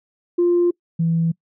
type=tone pair in turn; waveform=sine; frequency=349.2 / 165.37 Hz; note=F4 / E3; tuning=0 / +6 cents; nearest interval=octave + minor second; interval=1294 cents; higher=first; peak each=-12 / -15 dBFS; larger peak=first; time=0.38-0.71 / 0.99-1.32 s; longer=neither; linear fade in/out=10 ms; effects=noise-tail reverb RT60 0.1 s tail -25 dB re dry + tanh soft clip ceiling -10 dBFS